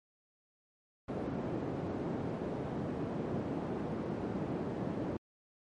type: band-pass noise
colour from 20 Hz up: white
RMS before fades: -37 dBFS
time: 1.08-5.17 s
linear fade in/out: 5 ms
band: 120 to 360 Hz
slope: 12 dB/octave
effects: MP3 48 kbps